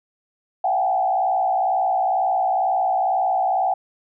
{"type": "tone with frequency modulation", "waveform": "sine", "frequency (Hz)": 757, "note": "F#5", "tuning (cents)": 39, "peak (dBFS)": -17, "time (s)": [0.64, 3.74], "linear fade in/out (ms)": 5, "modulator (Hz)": 62.1, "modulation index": 1.1, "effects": []}